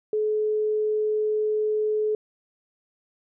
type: tone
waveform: sine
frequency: 427.8 Hz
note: A4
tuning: 49 cents flat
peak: -21 dBFS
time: 0.13-2.15 s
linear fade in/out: 2 ms
effects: none